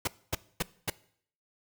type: noise bursts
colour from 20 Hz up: pink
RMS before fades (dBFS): -29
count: 4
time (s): 0.05-0.9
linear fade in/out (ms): 5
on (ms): 25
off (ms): 250
effects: noise-tail reverb RT60 0.6 s tail -20 dB re dry